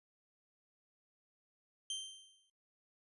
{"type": "tone with exponential decay", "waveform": "sawtooth", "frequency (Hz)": 3136, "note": "G7", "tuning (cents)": 0, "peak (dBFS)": -33, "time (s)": [1.9, 2.5], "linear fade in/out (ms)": 2, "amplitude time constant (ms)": 130, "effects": ["noise-tail reverb RT60 0.6 s tail -24 dB re dry", "resampled to 24000 Hz"]}